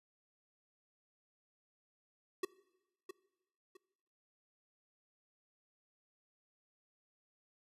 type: tone with echo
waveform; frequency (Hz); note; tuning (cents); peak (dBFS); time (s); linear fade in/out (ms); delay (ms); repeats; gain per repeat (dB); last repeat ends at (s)
square; 375.6; F#4; +26; -33; 2.43-2.45; 5; 660; 2; -11; 3.77
effects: noise-tail reverb RT60 1.0 s tail -21 dB re dry + resampled to 32000 Hz